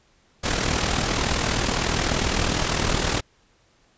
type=noise with amplitude modulation; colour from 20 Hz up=pink; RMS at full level=-20 dBFS; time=0.43-3.21 s; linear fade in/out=20 ms; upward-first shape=sine; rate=39.8 Hz; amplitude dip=60%; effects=pink hiss -61 dBFS RMS until 3.97 s + resampled to 16000 Hz